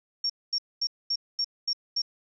sine tone bursts, 5520 Hz, F8, 21 cents flat, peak -24 dBFS, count 7, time 0.24-2.019 s, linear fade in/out 5 ms, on 57 ms, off 230 ms, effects none

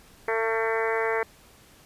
harmonic tone with a mistuned harmonic, 224.5 Hz, A3, 35 cents sharp, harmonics 2 / 3 / 4 / 5 / 6 / 7 / 8 / 9 / 10, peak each -26 / -33 / -32 / -35 / -36 / -35 / -34 / -33 / -39 dBFS, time 0.28-1.23 s, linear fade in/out 2 ms, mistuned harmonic 6, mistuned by +15 cents, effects pink hiss -54 dBFS RMS until 1.85 s + resampled to 32000 Hz

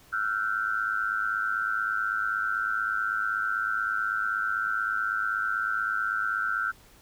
sine tone cluster, 1339 / 1435 / 1544 Hz, E6 / F6 / G6, +27 / +47 / -27 cents, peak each -30 dBFS, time 0.12-6.72 s, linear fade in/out 20 ms, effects pink hiss -56 dBFS RMS until 7.01 s

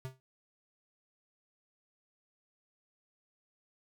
square tone with exponential decay, 130.81 Hz, C3, in tune, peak -35 dBFS, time 0.05-0.2 s, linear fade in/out 0 ms, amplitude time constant 31 ms, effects none

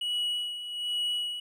triangle tone with tremolo, 2926 Hz, F#7, 20 cents flat, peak -25 dBFS, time 0.01-1.4 s, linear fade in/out 5 ms, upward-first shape sine, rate 1.2 Hz, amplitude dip 65%, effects none

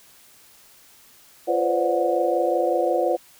sine tone cluster, 345.3 / 498.4 / 524 / 583 / 730 Hz, F4 / B4 / C5 / D5 / F#5, -20 / +16 / +2 / -13 / -24 cents, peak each -25 dBFS, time 1.47-3.17 s, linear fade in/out 20 ms, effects white hiss -52 dBFS RMS until 3.39 s

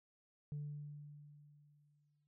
sine tone with exponential decay, 146.83 Hz, D3, in tune, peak -38 dBFS, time 0.52-2.27 s, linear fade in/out 0 ms, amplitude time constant 380 ms, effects tanh soft clip ceiling -38 dBFS

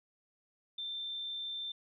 sine tone, 3567 Hz, A7, 23 cents sharp, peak -37 dBFS, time 0.78-1.72 s, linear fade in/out 5 ms, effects none

